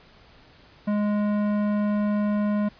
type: tone with tanh clipping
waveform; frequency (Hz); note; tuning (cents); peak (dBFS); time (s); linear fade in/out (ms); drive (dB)
sine; 207.7; G#3; 0; -23; 0.87-2.69; 10; 15
effects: pink hiss -53 dBFS RMS until 2.79 s + resampled to 11025 Hz